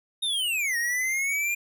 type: linear two-way sweep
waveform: square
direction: down then up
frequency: 3729 to 1845 to 2416 Hz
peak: -25 dBFS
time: 0.22-1.55 s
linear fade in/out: 10 ms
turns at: 0.77 s
effects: none